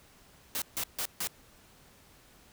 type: noise bursts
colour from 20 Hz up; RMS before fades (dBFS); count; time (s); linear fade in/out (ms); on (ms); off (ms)
white; -33; 4; 0.55-1.272; 0; 68; 150
effects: pink hiss -59 dBFS RMS until 2.52 s